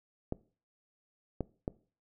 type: clicks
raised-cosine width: 2 ms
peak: -19 dBFS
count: 3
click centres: 0.324 / 1.407 / 1.679 s
effects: noise-tail reverb RT60 0.4 s tail -21 dB re dry